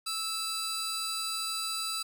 30% pulse tone cluster, 1315 / 3958 / 4786 Hz, E6 / B7 / D8, -5 / +3 / +32 cents, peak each -35 / -34 / -32 dBFS, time 0.06-2.03 s, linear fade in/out 10 ms, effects none

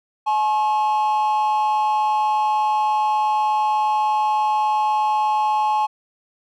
triangle tone pair together, 852 / 1080.6 Hz, G#5 / C#6, +44 / -44 cents, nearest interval major third, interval 412 cents, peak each -14 / -21 dBFS, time 0.26-5.87 s, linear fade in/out 20 ms, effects tanh soft clip ceiling -12 dBFS

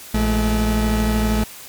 40% pulse tone pair together, 56.84 / 214.6 Hz, A#1 / A3, -43 / -43 cents, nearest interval octave + major seventh, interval 2300 cents, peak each -18 dBFS, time 0.14-1.44 s, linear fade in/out 5 ms, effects white hiss -38 dBFS RMS until 1.68 s + MP3 96 kbps

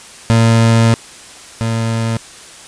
30% pulse tone pair in turn, 114.3 / 113.75 Hz, A#2 / A#2, -34 / -42 cents, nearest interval unison, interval 8 cents, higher first, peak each -5 / -12 dBFS, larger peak first, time 0.3-0.94 / 1.61-2.17 s, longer first, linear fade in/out 0 ms, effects white hiss -36 dBFS RMS until 2.67 s + resampled to 22050 Hz

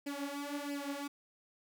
sawtooth tone with flanger, 285.2 Hz, C#4, 49 cents sharp, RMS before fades -40 dBFS, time 0.06-1.08 s, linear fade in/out 10 ms, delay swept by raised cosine 0.39 to 6.19 ms, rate 1.5 Hz, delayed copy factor +0.8, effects none

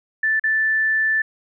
sine tone with dropouts, 1760 Hz, A6, in tune, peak -16 dBFS, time 0.23-1.22 s, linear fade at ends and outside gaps 5 ms, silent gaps 0.397-0.438 s, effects none

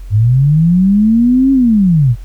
sine linear two-way sweep, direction up then down, 98 to 273.8 to 108.1 Hz, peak -6 dBFS, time 0.1-2.16 s, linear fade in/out 50 ms, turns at 1.52 s, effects added 44 Hz sine -25 dBFS peak until 2.24 s + pink hiss -48 dBFS RMS until 2.24 s

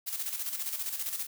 blue noise with tremolo, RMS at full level -33 dBFS, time 0.06-1.27 s, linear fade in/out 20 ms, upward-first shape square, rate 15 Hz, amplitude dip 55%, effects none

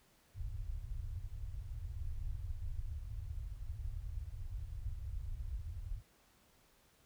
pink low-pass noise, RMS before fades -42 dBFS, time 0.34-6.03 s, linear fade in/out 50 ms, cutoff 110 Hz, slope 48 dB/octave, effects pink hiss -69 dBFS RMS until 7.05 s

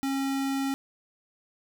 square tone, 272 Hz, C#4, 33 cents flat, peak -27 dBFS, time 0.03-0.74 s, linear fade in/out 0 ms, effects none

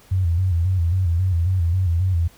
sine tone with vibrato, 88.7 Hz, F2, 27 cents sharp, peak -16 dBFS, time 0.11-2.28 s, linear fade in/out 10 ms, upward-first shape square, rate 3.7 Hz, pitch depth 91 cents each way, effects pink hiss -51 dBFS RMS until 2.37 s

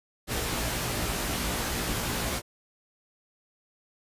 pink noise with comb filter, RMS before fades -30 dBFS, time 0.27-2.42 s, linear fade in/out 50 ms, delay 17 ms, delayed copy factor +0.65, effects resampled to 32000 Hz

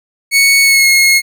sawtooth tone with pitch glide, 2217 to 2163 Hz, C#7 to C#7, 0 to -43 cents, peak -3 dBFS, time 0.31-1.22 s, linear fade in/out 50 ms, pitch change -43 cents, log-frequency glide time 0.62-0.87 s, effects none

